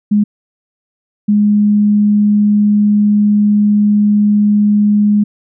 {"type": "tone bursts at uneven times", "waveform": "sine", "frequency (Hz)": 207.7, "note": "G#3", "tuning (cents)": 0, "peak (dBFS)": -7, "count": 2, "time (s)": [[0.11, 0.24], [1.28, 5.24]], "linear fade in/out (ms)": 10, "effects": []}